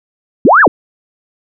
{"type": "linear two-way sweep", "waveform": "sine", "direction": "up then down", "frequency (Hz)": [165, 1772, 165], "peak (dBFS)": -3, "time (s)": [0.45, 0.68], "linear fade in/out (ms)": 2, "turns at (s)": 0.61, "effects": []}